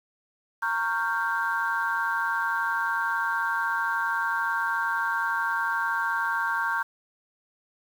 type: chord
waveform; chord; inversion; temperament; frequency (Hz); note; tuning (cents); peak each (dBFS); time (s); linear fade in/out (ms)
sine; G half-diminished seventh; first; equal with one note detuned; 924.3 / 1108.7 / 1396.9 / 1568; Bb5 / Db6 / F6 / G6; -15 / 0 / 0 / 0; -29 / -31 / -31 / -27; 0.62-6.83; 10
effects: tanh soft clip ceiling -15 dBFS + 8-bit